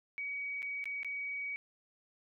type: tone with dropouts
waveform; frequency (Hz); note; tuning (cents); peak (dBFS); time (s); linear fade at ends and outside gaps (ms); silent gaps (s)
sine; 2262; C#7; +34; -36; 0.18-1.56; 0; 0.621-0.628 / 0.841-0.856 / 1.031-1.047
effects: none